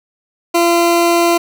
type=tone; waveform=20% pulse; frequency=341.8 Hz; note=F4; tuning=37 cents flat; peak=-5 dBFS; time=0.54-1.38 s; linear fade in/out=10 ms; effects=none